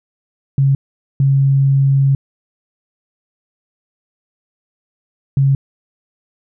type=tone bursts at uneven times; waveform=sine; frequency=137 Hz; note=C#3; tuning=20 cents flat; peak=-9 dBFS; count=3; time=0.58-0.75 / 1.2-2.15 / 5.37-5.55 s; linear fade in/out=2 ms; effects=none